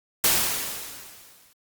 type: noise with exponential decay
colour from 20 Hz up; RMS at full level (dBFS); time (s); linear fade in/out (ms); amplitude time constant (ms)
white; -18; 0.24-1.53; 2; 280
effects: Opus 48 kbps